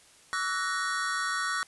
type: chord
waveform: square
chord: F# dominant seventh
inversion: second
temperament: equal with one note detuned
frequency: 1136 / 1318.5 / 1480 / 1864.7 Hz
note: C#6 / E6 / F#6 / A#6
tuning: +42 / 0 / 0 / 0 cents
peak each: -35 / -36 / -33 / -35 dBFS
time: 0.33-1.63 s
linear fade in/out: 0 ms
effects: white hiss -57 dBFS RMS until 1.67 s + resampled to 24000 Hz